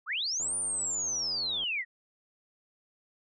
sine linear two-way sweep, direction up then down, 1045 to 9397 to 1831 Hz, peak -29 dBFS, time 0.06-1.85 s, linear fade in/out 50 ms, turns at 0.56 s
click train, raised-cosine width 1 ms, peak -36 dBFS, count 142, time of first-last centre 0.4-1.637 s, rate 114 Hz
effects none

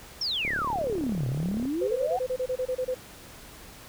sine exponential two-way sweep, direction down then up, 5670 to 120.3 to 774 Hz, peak -26 dBFS, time 0.21-2.19 s, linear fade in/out 5 ms, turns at 1.27 s
click train, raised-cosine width 2 ms, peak -23 dBFS, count 44, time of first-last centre 0.45-1.654 s, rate 35.7 Hz
sine tone bursts, 509 Hz, C5, 48 cents flat, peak -25 dBFS, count 12, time 1.81-2.946 s, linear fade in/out 10 ms, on 69 ms, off 28 ms
effects pink hiss -47 dBFS RMS until 3.88 s

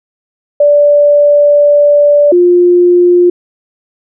sine tone pair in turn, 583 / 353.4 Hz, D5 / F4, -13 / +21 cents, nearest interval major sixth, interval 866 cents, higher first, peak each -3 dBFS, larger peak neither, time 0.6-2.32 / 2.32-3.3 s, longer first, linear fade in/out 5 ms, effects none

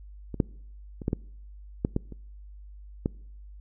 clicks, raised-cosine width 3 ms, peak -22 / -8 / -24 / -13 / -13 / -11 / -12 / -28 / -12 dBFS, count 9, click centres 0.343 / 0.402 / 1.018 / 1.081 / 1.131 / 1.849 / 1.964 / 2.123 / 3.059 s, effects noise-tail reverb RT60 0.7 s tail -25 dB re dry + added 50 Hz sine -43 dBFS peak until 3.6 s

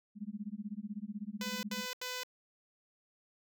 sine tone with tremolo, 207.7 Hz, G#3, in tune, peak -35 dBFS, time 0.15-1.86 s, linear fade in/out 50 ms, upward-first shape sine, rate 16 Hz, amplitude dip 100%
5% pulse tone bursts, 502 Hz, B4, 28 cents sharp, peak -26 dBFS, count 3, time 1.41-2.234 s, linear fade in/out 2 ms, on 220 ms, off 82 ms
effects none

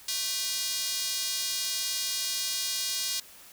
square tone with high-pass filter, 219.6 Hz, A3, 3 cents flat, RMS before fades -31 dBFS, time 0.08-3.2 s, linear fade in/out 5 ms, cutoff 4500 Hz, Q 1.5, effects white hiss -51 dBFS RMS until 3.52 s

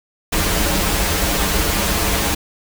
pink noise with comb filter, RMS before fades -18 dBFS, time 0.32-2.35 s, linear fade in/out 10 ms, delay 8 ms, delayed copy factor -0.8, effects none

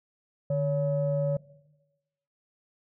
sine tone pair together, 149.12 / 563 Hz, D3 / C#5, +27 / +27 cents, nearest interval octave + major seventh, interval 2300 cents, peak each -26 dBFS, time 0.5-1.37 s, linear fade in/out 5 ms, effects noise-tail reverb RT60 1.0 s tail -19 dB re dry + tanh soft clip ceiling -18 dBFS

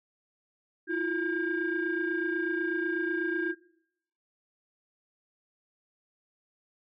sine tone cluster, 325.8 / 353.9 / 1609 Hz, E4 / F4 / G6, -20 / +23 / +45 cents, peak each -31 dBFS, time 0.87-3.55 s, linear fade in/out 50 ms, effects noise-tail reverb RT60 0.7 s tail -19 dB re dry + tanh soft clip ceiling -21 dBFS

